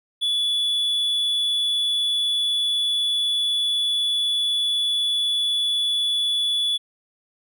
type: tone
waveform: triangle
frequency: 3432 Hz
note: A7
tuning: 44 cents flat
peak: -18 dBFS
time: 0.21-6.78 s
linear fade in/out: 20 ms
effects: none